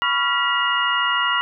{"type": "tone cluster", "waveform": "sine", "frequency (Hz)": [987, 1120, 1387, 1944, 2853], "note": ["B5", "C#6", "F6", "B6", "F7"], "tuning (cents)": [-1, 18, -12, -28, 36], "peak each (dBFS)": [-25, -25, -22, -25, -23], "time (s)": [0.02, 1.41], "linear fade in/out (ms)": 0, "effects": []}